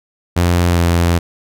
sawtooth tone with pitch glide, 87.31 to 85.61 Hz, F2 to F2, 0 to -34 cents, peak -7 dBFS, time 0.36-1.19 s, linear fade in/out 10 ms, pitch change -34 cents, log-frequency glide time 0.69-0.79 s, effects none

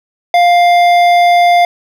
sine tone with hard clipping, 700 Hz, F5, 4 cents sharp, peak -7 dBFS, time 0.34-1.65 s, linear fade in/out 2 ms, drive 11 dB, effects none

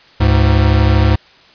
square tone pair together, 71.93 / 104.6 Hz, D2 / G#2, -35 / +13 cents, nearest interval tritone, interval 648 cents, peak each -12 dBFS, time 0.2-1.16 s, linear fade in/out 10 ms, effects white hiss -45 dBFS RMS until 1.54 s + resampled to 11025 Hz

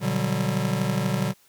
square chord, G major seventh, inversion first, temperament just, 122.5 / 147 / 183.75 / 196 Hz, B2 / D3 / F#3 / G3, -14 / +2 / -12 / 0 cents, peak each -29 dBFS, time 0-1.34 s, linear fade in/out 50 ms, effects white hiss -59 dBFS RMS until 1.48 s

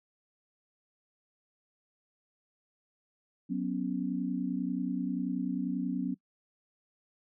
sine chord, F# suspended fourth, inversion none, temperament equal, 185 / 246.9 / 277.2 Hz, F#3 / B3 / C#4, 0 / 0 / 0 cents, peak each -34 dBFS, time 3.49-6.15 s, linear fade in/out 20 ms, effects noise-tail reverb RT60 0.1 s tail -21 dB re dry

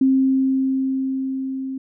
sine tone with level ramp, 265.3 Hz, C4, 24 cents sharp, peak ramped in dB -12 to -25 dBFS, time 0.01-1.78 s, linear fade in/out 5 ms, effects none

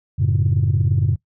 sine chord, F# minor, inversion none, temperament equal, 92.5 / 110 / 138.59 Hz, F#2 / A2 / C#3, 0 / 0 / 0 cents, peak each -18 dBFS, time 0.18-1.16 s, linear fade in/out 20 ms, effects noise-tail reverb RT60 0.1 s tail -19 dB re dry + tanh soft clip ceiling -9 dBFS

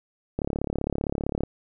click train, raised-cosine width 2 ms, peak -13 dBFS, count 38, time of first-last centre 0.39-1.435 s, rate 35.4 Hz, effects none

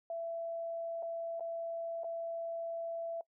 sine tone with dropouts, 668 Hz, E5, 23 cents sharp, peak -36 dBFS, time 0.1-3.21 s, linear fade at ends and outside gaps 2 ms, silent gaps 1.025-1.029 / 1.397-1.406 / 2.035-2.043 s, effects noise-tail reverb RT60 0.1 s tail -22 dB re dry

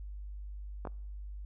clicks, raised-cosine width 1 ms, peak -25 dBFS, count 2, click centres 0.852 / 0.872 s, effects noise-tail reverb RT60 0.8 s tail -26 dB re dry + added 50 Hz sine -40 dBFS peak until 1.45 s

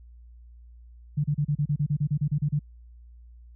sine tone bursts, 146.83 Hz, D3, in tune, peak -21 dBFS, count 14, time 1.17-2.593 s, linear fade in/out 10 ms, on 71 ms, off 33 ms, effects added 59 Hz sine -46 dBFS peak until 3.55 s

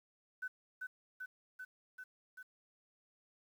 sine tone with echo, 1508 Hz, F#6, 32 cents sharp, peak -38 dBFS, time 0.42-0.48 s, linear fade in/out 10 ms, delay 390 ms, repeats 5, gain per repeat -2 dB, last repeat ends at 2.43 s, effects 11-bit

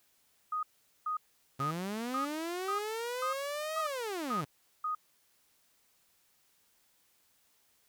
sine tone bursts, 1244.5 Hz, D#6, in tune, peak -31 dBFS, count 9, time 0.52-4.95 s, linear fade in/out 5 ms, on 110 ms, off 430 ms
sawtooth linear two-way sweep, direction up then down, 130.81 to 648 to 130.81 Hz, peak -31 dBFS, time 1.59-4.45 s, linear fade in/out 10 ms, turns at 3.8 s
effects white hiss -70 dBFS RMS until 7.88 s

